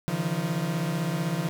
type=tone cluster; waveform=40% pulse; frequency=140.4 / 157 / 173 Hz; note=C#3 / D#3 / F3; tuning=+22 / +16 / -16 cents; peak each=-34 / -29 / -28 dBFS; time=0.08-1.49 s; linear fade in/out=0 ms; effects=none